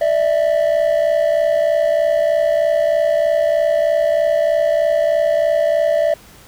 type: tone pair together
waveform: triangle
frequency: 591 / 654.2 Hz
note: D5 / E5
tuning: +11 / -13 cents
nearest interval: major second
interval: 176 cents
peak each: -13 dBFS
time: 0.01-6.14 s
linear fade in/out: 5 ms
effects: tanh soft clip ceiling -6 dBFS + pink hiss -44 dBFS RMS until 6.47 s